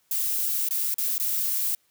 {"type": "noise with dropouts", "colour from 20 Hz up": "violet", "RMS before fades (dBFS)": -26, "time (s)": [0.11, 1.75], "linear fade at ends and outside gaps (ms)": 2, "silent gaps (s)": [[0.688, 0.708], [0.942, 0.982], [1.181, 1.198]], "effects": ["white hiss -67 dBFS RMS until 1.9 s", "high-pass 60 Hz 12 dB/octave"]}